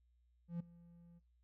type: tone with ADSR envelope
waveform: triangle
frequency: 171.1 Hz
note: F3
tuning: 35 cents flat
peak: -35 dBFS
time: 0.48-1.2 s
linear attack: 120 ms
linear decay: 7 ms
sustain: -22 dB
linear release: 26 ms
effects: noise-tail reverb RT60 0.3 s tail -24 dB re dry + added 60 Hz sine -70 dBFS peak until 1.43 s